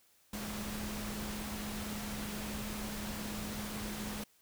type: tone in noise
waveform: sine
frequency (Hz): 210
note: G#3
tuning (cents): +19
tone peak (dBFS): -41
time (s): 0.33-4.24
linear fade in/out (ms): 5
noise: pink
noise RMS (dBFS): -42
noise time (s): 0.33-4.24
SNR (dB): -2
effects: white hiss -68 dBFS RMS until 4.41 s